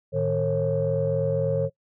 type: tone cluster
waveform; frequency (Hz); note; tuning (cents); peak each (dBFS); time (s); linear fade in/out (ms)
sine; 110.3 / 154.2 / 453.8 / 542; A2 / D#3 / A#4 / C#5; +5 / -15 / -47 / -39; -29 / -27 / -27 / -23; 0.12-1.7; 50
effects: noise-tail reverb RT60 0.1 s tail -23 dB re dry + tanh soft clip ceiling -13 dBFS